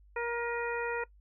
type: harmonic tone with a mistuned harmonic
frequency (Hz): 472.1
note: A#4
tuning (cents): +22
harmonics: 1 / 2 / 3 / 4 / 5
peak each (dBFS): -34 / -37 / -39 / -40 / -41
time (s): 0.16-1.04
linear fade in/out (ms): 5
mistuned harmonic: 5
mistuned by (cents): +62
effects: noise-tail reverb RT60 0.1 s tail -21 dB re dry + added 50 Hz sine -56 dBFS peak until 1.2 s